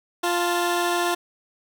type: tone pair together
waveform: 15% pulse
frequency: 349.2 / 879.9 Hz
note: F4 / A5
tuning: 0 / 0 cents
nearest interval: octave + major third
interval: 1600 cents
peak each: -15 / -24 dBFS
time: 0.23-1.15 s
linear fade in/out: 10 ms
effects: none